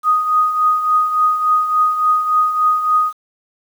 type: tone with tremolo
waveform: sine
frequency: 1244.5 Hz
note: D#6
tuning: in tune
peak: -9 dBFS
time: 0.03-3.13 s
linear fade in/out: 50 ms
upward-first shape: triangle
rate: 3.5 Hz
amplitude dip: 65%
effects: 7-bit